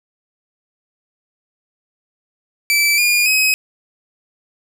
sawtooth tone with pitch steps, 2319 / 2426 / 2538 Hz, D7 / D#7 / D#7, -22 / -44 / +34 cents, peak -9 dBFS, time 2.7-3.54 s, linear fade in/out 0 ms, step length 280 ms, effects none

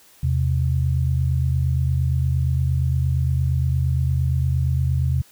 sine tone pair together, 81.16 / 129.8 Hz, E2 / C3, -26 / -13 cents, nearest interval minor sixth, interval 813 cents, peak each -20 dBFS, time 0.23-5.22 s, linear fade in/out 5 ms, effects white hiss -52 dBFS RMS until 5.31 s

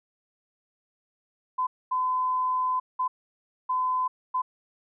sine tone bursts at uneven times, 1017 Hz, C6, 50 cents flat, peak -23 dBFS, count 5, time 1.58-1.67 / 1.91-2.8 / 2.99-3.08 / 3.69-4.08 / 4.34-4.42 s, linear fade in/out 10 ms, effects none

